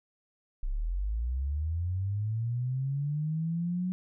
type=linear sweep; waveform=sine; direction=up; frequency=30.38 to 185 Hz; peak=-28 dBFS; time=0.63-3.92 s; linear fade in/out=0 ms; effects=none